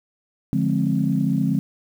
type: chord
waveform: sine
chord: D half-diminished seventh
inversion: none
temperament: just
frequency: 146.83 / 176.2 / 211.4 / 264.3 Hz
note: D3 / F3 / Ab3 / C4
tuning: 0 / +16 / +31 / +18 cents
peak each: -23 dBFS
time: 0.53-1.59 s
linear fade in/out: 0 ms
effects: tanh soft clip ceiling -7 dBFS + 8-bit